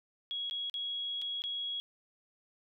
sine tone with dropouts, 3322 Hz, G#7, in tune, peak -34 dBFS, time 0.31-1.8 s, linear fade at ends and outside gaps 0 ms, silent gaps 0.498-0.51 / 0.698-0.741 / 1.216-1.22 / 1.42-1.439 s, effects none

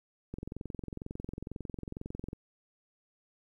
click train, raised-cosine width 3 ms, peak -26 dBFS, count 45, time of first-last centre 0.34-2.331 s, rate 22.1 Hz, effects 11-bit

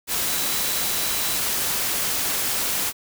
sine tone in noise, 3951 Hz, B7, in tune, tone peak -34 dBFS, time 0.26-1.4 s, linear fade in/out 50 ms, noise white, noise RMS -24 dBFS, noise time 0.07-2.93 s, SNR -13 dB, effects none

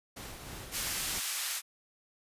pink noise with tremolo, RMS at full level -43 dBFS, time 0.16-1.2 s, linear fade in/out 10 ms, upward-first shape sine, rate 3.2 Hz, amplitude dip 35%
white band-pass noise, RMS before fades -35 dBFS, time 0.71-1.62 s, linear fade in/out 50 ms, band 1200 to 12000 Hz, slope 12 dB/octave
effects resampled to 32000 Hz

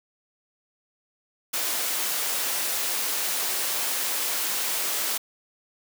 white high-pass noise, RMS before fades -27 dBFS, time 1.53-5.18 s, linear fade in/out 10 ms, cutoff 340 Hz, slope 12 dB/octave, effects none

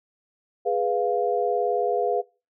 sine chord, F diminished, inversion first, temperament equal, 415.3 / 493.9 / 698.5 Hz, Ab4 / Cb5 / F5, 0 / 0 / 0 cents, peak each -25 dBFS, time 0.65-2.22 s, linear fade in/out 20 ms, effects noise-tail reverb RT60 0.3 s tail -22 dB re dry

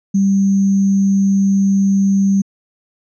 sine tone with sample-and-hold, 196.1 Hz, G3, 1 cent sharp, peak -10 dBFS, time 0.14-2.42 s, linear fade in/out 10 ms, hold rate 6300 Hz, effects resampled to 22050 Hz

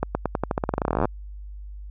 accelerating click train, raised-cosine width 1 ms, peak -8 dBFS, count 25, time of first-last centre 0.03-1.054 s, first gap 120 ms, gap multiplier 0.89, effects added 50 Hz sine -35 dBFS peak until 1.9 s

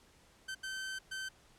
sawtooth tone bursts at uneven times, 1543 Hz, G6, 28 cents flat, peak -35 dBFS, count 3, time 0.48-0.55 / 0.63-0.99 / 1.11-1.29 s, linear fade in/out 10 ms, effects pink hiss -64 dBFS RMS until 1.58 s + low-pass 10000 Hz 12 dB/octave

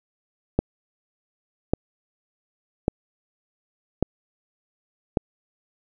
click train, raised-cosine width 2 ms, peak -5 dBFS, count 5, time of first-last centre 0.59-5.172 s, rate 0.873 Hz, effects none

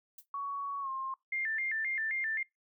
violet noise with exponential decay, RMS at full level -43 dBFS, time 0.18-0.26 s, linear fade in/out 5 ms, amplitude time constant 16 ms
sine tone with pitch glide, 1120 to 1063.3 Hz, C#6 to C6, +18 to +28 cents, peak -34 dBFS, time 0.34-1.14 s, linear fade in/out 2 ms, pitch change -90 cents, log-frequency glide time 0.81-0.89 s
sine tone with vibrato, 1937 Hz, B6, 34 cents flat, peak -31 dBFS, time 1.32-2.43 s, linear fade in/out 5 ms, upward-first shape square, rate 3.8 Hz, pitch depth 150 cents each way
effects noise-tail reverb RT60 0.2 s tail -25 dB re dry

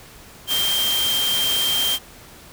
sine tone in noise, 3166 Hz, G7, 17 cents sharp, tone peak -19 dBFS, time 0.47-1.99 s, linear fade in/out 50 ms, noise white, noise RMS -25 dBFS, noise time 0.47-1.99 s, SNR +3 dB, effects pink hiss -44 dBFS RMS until 2.52 s

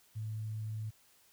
sine tone with quantisation, 108.8 Hz, A2, 19 cents flat, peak -36 dBFS, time 0.15-0.91 s, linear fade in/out 20 ms, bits 11, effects white hiss -66 dBFS RMS until 1.32 s

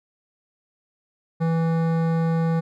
sine tone with hard clipping, 164.4 Hz, E3, 4 cents flat, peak -21 dBFS, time 1.4-2.61 s, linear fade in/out 20 ms, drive 15 dB, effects none

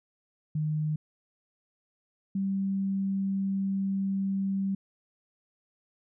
sine tone pair in turn, 153.4 / 194.62 Hz, D#3 / G3, -24 / -12 cents, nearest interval major third, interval 412 cents, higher second, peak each -26 dBFS, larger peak neither, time 0.55-0.96 / 2.35-4.75 s, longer second, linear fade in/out 5 ms, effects none

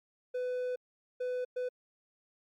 triangle tone bursts at uneven times, 500 Hz, B4, 21 cents sharp, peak -30 dBFS, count 3, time 0.34-0.76 / 1.2-1.45 / 1.56-1.69 s, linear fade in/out 10 ms, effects Opus 48 kbps

